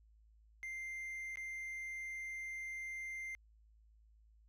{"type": "tone with dropouts", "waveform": "triangle", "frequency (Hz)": 2093, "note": "C7", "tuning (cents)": 0, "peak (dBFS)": -40, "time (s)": [0.63, 3.35], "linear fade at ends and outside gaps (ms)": 0, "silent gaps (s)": [1.357, 1.372], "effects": ["added 54 Hz sine -63 dBFS peak until 4.48 s"]}